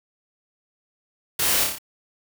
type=noise with echo; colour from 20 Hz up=white; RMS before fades=-23 dBFS; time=1.39-1.64 s; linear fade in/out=5 ms; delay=29 ms; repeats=5; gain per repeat=-3 dB; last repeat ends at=1.785 s; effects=none